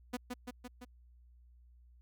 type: tone with echo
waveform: sawtooth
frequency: 247.5 Hz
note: B3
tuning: 4 cents sharp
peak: -31 dBFS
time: 0.13-0.17 s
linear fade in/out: 10 ms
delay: 170 ms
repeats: 4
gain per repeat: -3 dB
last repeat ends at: 0.85 s
effects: added 60 Hz sine -58 dBFS peak until 2.01 s